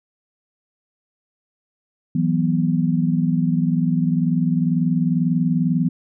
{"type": "chord", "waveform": "sine", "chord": "E suspended second", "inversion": "none", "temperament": "equal", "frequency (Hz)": [164.81, 185, 246.9], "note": ["E3", "F#3", "B3"], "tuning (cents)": [0, 0, 0], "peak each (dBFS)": [-19, -22, -21], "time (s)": [2.15, 5.89], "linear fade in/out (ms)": 5, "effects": []}